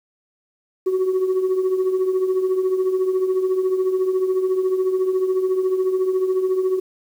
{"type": "tone with tremolo", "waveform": "sine", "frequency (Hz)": 374.1, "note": "F#4", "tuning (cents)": 19, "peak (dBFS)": -12, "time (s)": [0.86, 6.8], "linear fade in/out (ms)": 10, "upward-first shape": "triangle", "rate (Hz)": 14, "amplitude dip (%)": 70, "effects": ["tanh soft clip ceiling -14 dBFS", "8-bit"]}